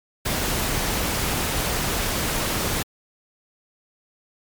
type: noise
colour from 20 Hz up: pink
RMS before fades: -24 dBFS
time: 0.25-2.83 s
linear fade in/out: 10 ms
effects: MP3 96 kbps